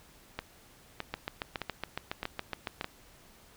two click trains, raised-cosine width 0.3 ms, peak -17 / -18 dBFS, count 13 / 5, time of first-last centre 1.14-2.811 / 0.39-2.844 s, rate 7.18 / 1.63 Hz, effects pink hiss -58 dBFS RMS until 3.56 s

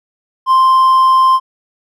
triangle tone with hard clipping, 1046.5 Hz, C6, in tune, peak -7 dBFS, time 0.46-1.4 s, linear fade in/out 50 ms, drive 5 dB, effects none

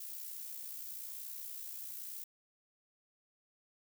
violet noise with amplitude modulation, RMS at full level -43 dBFS, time 0-2.24 s, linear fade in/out 5 ms, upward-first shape sine, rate 61 Hz, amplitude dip 45%, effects none

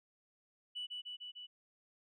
sine tone with echo, 2960 Hz, F#7, in tune, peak -38 dBFS, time 0.75-0.87 s, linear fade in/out 20 ms, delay 150 ms, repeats 4, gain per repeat -2 dB, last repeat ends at 1.47 s, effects tanh soft clip ceiling -35 dBFS

